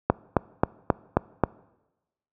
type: click train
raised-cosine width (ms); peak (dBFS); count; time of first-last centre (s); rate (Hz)
1; -3; 6; 0.1-1.437; 3.74
effects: noise-tail reverb RT60 1.0 s tail -23 dB re dry + high-pass 60 Hz 12 dB/octave